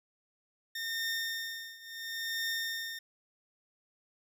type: tone with tremolo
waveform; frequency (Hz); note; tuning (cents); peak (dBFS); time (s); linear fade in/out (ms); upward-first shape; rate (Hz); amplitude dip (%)
20% pulse; 1823; A#6; -39; -26; 0.75-2.99; 5; triangle; 0.72; 90
effects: none